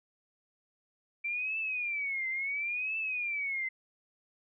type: tone with vibrato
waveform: sine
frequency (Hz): 2340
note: D7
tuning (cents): -7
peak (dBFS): -31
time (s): 1.24-3.69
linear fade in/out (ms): 10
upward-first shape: triangle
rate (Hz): 0.72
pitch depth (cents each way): 220
effects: none